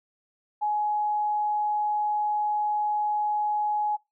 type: tone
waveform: sine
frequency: 840 Hz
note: G#5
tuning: 19 cents sharp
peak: -23 dBFS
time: 0.61-3.97 s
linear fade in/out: 20 ms
effects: noise-tail reverb RT60 0.2 s tail -22 dB re dry